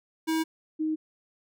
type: tone pair in turn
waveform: square / sine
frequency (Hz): 320.8 / 312.6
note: E4 / D#4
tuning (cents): -47 / +8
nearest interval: unison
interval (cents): 45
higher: first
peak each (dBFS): -25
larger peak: neither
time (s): 0.27-0.44 / 0.79-0.96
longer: neither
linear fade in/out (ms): 20
effects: none